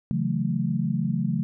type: chord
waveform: sine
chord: F# minor seventh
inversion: second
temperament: equal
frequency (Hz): 138.59 / 164.81 / 185 / 220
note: C#3 / E3 / F#3 / A3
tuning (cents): 0 / 0 / 0 / 0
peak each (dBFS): -28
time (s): 0.11-1.43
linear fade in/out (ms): 0
effects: none